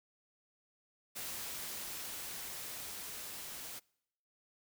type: noise with level ramp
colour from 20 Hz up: white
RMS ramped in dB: -42 to -46 dBFS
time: 1.15-3.8 s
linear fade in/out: 20 ms
effects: noise-tail reverb RT60 0.8 s tail -26 dB re dry